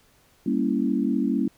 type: chord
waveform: sine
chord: G diminished seventh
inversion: none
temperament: equal with one note detuned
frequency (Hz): 197.7 / 233.1 / 277.2 / 329.6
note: G3 / Bb3 / Db4 / Fb4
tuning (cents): +15 / 0 / 0 / 0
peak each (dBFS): -27 / -25 / -25 / -29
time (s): 0.46-1.48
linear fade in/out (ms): 5
effects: pink hiss -60 dBFS RMS until 1.57 s